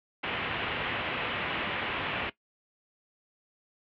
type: low-pass noise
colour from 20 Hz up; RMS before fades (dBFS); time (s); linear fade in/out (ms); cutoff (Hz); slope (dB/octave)
white; -33; 0.23-2.3; 10; 3100; 48
effects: noise-tail reverb RT60 0.1 s tail -17 dB re dry + high-pass 60 Hz 12 dB/octave